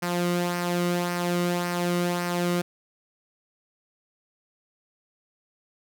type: tone with flanger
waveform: sawtooth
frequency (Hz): 175.6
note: F3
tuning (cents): +10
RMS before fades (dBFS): -26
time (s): 0.02-2.62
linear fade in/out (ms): 10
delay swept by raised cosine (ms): 0.27 to 1.22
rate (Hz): 1.8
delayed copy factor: -0.5
effects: none